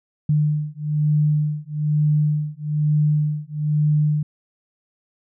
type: beating tone pair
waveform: sine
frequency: 149.9 / 151 Hz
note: D3 / D3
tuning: +36 / +48 cents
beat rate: 1.1 Hz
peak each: -20 dBFS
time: 0.29-4.23 s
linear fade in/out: 5 ms
effects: none